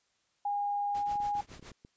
sine tone with pitch glide, 815 to 821.1 Hz, G#5 to G#5, -33 to -20 cents, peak -29 dBFS, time 0.45-1.41 s, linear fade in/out 5 ms, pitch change +13 cents, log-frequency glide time 0.98-1.1 s
pink noise with tremolo, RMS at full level -47 dBFS, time 0.94-1.72 s, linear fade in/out 10 ms, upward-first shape triangle, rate 7.1 Hz, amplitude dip 100%
clicks, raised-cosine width 3 ms, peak -38 dBFS, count 8, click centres 1.156 / 1.203 / 1.353 / 1.517 / 1.595 / 1.627 / 1.717 / 1.849 s
effects white hiss -74 dBFS RMS until 1.96 s + resampled to 16000 Hz

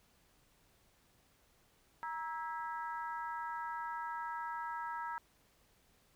harmonic tone with a mistuned harmonic, 327.4 Hz, E4, 12 cents flat, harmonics 3 / 4 / 5 / 6, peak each -40 / -44 / -47 / -55 dBFS, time 2.03-5.18 s, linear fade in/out 0 ms, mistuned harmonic 3, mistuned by -69 cents, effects pink hiss -70 dBFS RMS until 6.15 s

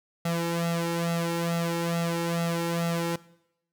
sawtooth tone with flanger, 168.8 Hz, E3, 41 cents sharp, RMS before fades -28 dBFS, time 0.25-3.16 s, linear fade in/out 5 ms, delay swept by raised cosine 1.5 to 2.24 ms, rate 2.3 Hz, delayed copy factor +0.8, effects noise-tail reverb RT60 0.8 s tail -20 dB re dry

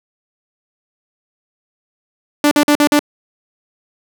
sawtooth tone bursts, 293.7 Hz, D4, in tune, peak -5 dBFS, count 5, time 2.44-2.993 s, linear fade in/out 2 ms, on 73 ms, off 47 ms, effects none

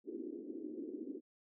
white band-pass noise, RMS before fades -45 dBFS, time 0.04-1.21 s, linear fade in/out 50 ms, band 260 to 380 Hz, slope 48 dB/octave, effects none

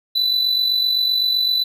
triangle tone with amplitude modulation, 3987 Hz, B7, 16 cents sharp, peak -12 dBFS, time 0.15-1.64 s, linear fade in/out 10 ms, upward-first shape sine, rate 47.8 Hz, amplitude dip 50%, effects none

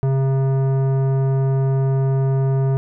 sine tone with tanh clipping, 134.5 Hz, C3, 48 cents sharp, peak -17 dBFS, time 0.03-2.77 s, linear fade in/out 0 ms, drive 14 dB, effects none

